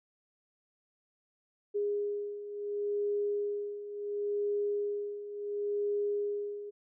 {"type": "beating tone pair", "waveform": "sine", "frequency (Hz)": [410, 410.71], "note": ["G#4", "G#4"], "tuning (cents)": [-22, -19], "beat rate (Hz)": 0.71, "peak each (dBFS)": [-37, -32], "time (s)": [1.74, 6.71], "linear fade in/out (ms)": 20, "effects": []}